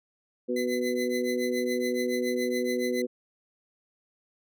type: harmonic tone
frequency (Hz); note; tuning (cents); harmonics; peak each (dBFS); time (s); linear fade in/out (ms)
123.47; B2; 0; 2 / 3 / 4; -30 / -30 / -30; 0.48-3.07; 20
type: tone with tremolo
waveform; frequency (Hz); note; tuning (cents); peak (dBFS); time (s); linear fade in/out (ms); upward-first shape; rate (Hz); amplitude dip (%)
sawtooth; 2025; B6; +43; -28; 0.56-3.02; 5; triangle; 7.1; 100
effects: none